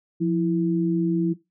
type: tone pair together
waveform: sine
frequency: 174.61 / 329.6 Hz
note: F3 / E4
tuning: 0 / 0 cents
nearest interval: major seventh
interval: 1100 cents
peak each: -22 dBFS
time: 0.2-1.34 s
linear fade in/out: 20 ms
effects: noise-tail reverb RT60 0.2 s tail -17 dB re dry